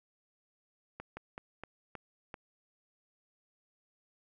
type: slowing click train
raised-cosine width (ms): 0.5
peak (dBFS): -27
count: 6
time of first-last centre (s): 1-2.342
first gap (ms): 170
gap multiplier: 1.23
effects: none